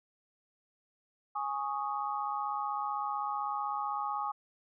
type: chord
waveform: sine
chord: Ab suspended fourth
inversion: none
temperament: equal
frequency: 830.6 / 1108.7 / 1244.5 Hz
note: Ab5 / Db6 / Eb6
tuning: 0 / 0 / 0 cents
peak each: -35 / -37 / -37 dBFS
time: 1.35-4.32 s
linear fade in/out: 10 ms
effects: none

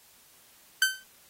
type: tone with exponential decay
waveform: sawtooth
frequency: 1539 Hz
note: G6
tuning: 32 cents flat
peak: -13 dBFS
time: 0.82-1.04 s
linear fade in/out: 2 ms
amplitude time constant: 46 ms
effects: white hiss -58 dBFS RMS until 1.29 s + AAC 48 kbps

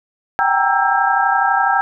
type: tone cluster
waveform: sine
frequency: 768 / 800 / 932 / 1325 / 1604 Hz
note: G5 / G5 / A#5 / E6 / G6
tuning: -36 / +35 / -1 / +9 / +39 cents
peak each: -19 dBFS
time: 0.39-1.81 s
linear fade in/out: 0 ms
effects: none

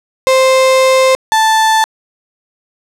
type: tone pair in turn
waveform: 35% pulse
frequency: 523.3 / 880.1 Hz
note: C5 / A5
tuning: 0 / 0 cents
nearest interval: major sixth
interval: 900 cents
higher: second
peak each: -5 / -6 dBFS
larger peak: first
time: 0.27-1.15 / 1.32-1.84 s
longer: first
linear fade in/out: 0 ms
effects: low-pass 10000 Hz 12 dB/octave

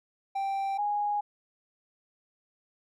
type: tone pair in turn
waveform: triangle / sine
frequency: 784 / 826.2 Hz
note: G5 / G#5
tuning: 0 / -9 cents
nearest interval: minor second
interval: 91 cents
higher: second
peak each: -26 dBFS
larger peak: neither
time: 0.35-0.78 / 0.78-1.21 s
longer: neither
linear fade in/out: 10 ms
effects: none

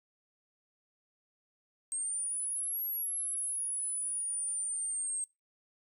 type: exponential two-way sweep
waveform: sine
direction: up then down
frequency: 8372 to 11600 to 8372 Hz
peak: -31 dBFS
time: 1.92-5.24 s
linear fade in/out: 0 ms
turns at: 2.82 s
effects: noise-tail reverb RT60 0.2 s tail -23 dB re dry + tanh soft clip ceiling -29 dBFS

